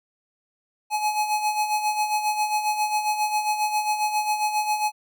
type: tone with tremolo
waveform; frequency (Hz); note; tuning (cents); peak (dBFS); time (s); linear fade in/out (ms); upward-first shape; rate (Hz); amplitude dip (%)
square; 847; G#5; +34; -20; 0.9-4.92; 50; sine; 7.4; 60
effects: none